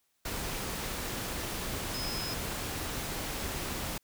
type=tone in noise; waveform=sine; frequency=5100 Hz; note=D#8; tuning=42 cents sharp; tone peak=-37 dBFS; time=1.94-2.34 s; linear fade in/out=5 ms; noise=pink; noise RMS=-36 dBFS; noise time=0.25-3.98 s; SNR=-4 dB; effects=white hiss -75 dBFS RMS until 4.03 s